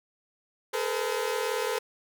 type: tone cluster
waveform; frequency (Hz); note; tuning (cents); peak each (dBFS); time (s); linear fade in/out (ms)
sawtooth; 425.2 / 463.3 / 509; G#4 / A#4 / C5; +41 / -11 / -48; -28; 0.73-1.79; 10
effects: none

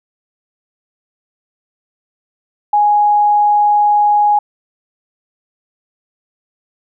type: tone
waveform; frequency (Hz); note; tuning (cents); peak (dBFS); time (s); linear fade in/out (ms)
sine; 830.6; G#5; 0; -8; 2.73-4.39; 5
effects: none

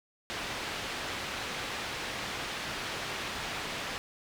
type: low-pass noise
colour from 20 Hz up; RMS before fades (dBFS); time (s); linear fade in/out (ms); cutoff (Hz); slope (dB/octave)
white; -37; 0.3-3.98; 0; 3200; 12
effects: none

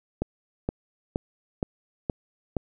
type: click train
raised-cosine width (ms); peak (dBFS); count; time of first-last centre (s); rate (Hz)
2; -12; 6; 0.22-2.567; 2.13
effects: none

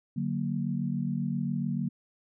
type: chord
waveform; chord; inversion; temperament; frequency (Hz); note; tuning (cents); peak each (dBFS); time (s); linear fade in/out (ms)
sine; D augmented; none; equal with one note detuned; 146.83 / 185.96 / 233.1; D3 / F#3 / A#3; 0 / +9 / 0; -32; 0.16-1.89; 10
effects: none

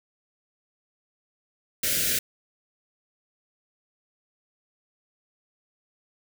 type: band-stop noise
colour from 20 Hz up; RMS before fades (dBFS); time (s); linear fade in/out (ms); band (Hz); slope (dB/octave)
white; -25; 1.83-2.19; 5; 630 to 1400; 96
effects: none

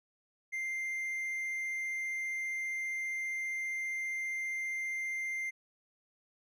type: tone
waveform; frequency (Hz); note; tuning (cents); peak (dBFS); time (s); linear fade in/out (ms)
triangle; 2095; C7; +2; -32; 0.52-5.51; 20
effects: none

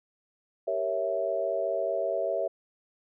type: chord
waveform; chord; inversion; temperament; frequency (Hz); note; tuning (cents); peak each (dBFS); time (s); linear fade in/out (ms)
sine; G diminished seventh; none; equal; 392 / 466.2 / 554.4 / 659.3; G4 / Bb4 / Db5 / Fb5; 0 / 0 / 0 / 0; -35 / -35 / -31 / -29; 0.67-2.48; 10
effects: none

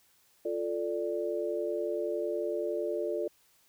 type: chord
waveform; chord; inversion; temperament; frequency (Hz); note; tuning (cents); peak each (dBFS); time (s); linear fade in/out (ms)
sine; D minor; first; equal; 349.2 / 440 / 587.3; F4 / A4 / D5; 0 / 0 / 0; -34 / -34 / -34; 0.45-3.28; 5
effects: white hiss -66 dBFS RMS until 3.68 s

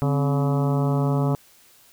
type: harmonic tone with a mistuned harmonic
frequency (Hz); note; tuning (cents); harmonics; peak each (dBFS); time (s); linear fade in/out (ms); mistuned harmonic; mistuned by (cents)
142.2; C#3; +45; 1 / 2 / 3 / 4 / 5 / 6 / 7 / 8 / 9; -20 / -26 / -30 / -32 / -34 / -36 / -37 / -38 / -39; 0.02-1.35; 0; 2; -110
effects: white hiss -54 dBFS RMS until 1.92 s

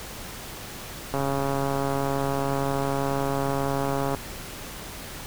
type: click train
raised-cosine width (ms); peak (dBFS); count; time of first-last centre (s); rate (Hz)
1; -13; 416; 1.14-4.147; 138
effects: pink hiss -38 dBFS RMS until 5.26 s

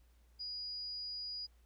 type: tone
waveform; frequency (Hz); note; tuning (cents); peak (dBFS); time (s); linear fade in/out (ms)
sine; 4900; D#8; -27; -40; 0.39-1.47; 20
effects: added 59 Hz sine -63 dBFS peak until 1.65 s + pink hiss -75 dBFS RMS until 1.65 s

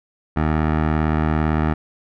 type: tone with low-pass filter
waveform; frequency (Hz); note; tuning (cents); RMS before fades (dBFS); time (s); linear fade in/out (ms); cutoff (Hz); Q
15% pulse; 77.78; D#2; 0; -19; 0.36-1.74; 10; 1600; 1.3
effects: none

